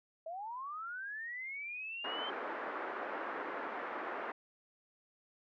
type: linear sweep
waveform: sine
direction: up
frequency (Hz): 628 to 3136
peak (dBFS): -40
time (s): 0.26-2.3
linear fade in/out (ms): 5
type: band-pass noise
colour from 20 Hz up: white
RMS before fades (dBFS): -41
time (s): 2.04-4.32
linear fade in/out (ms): 5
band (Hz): 290 to 1600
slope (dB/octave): 24
effects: none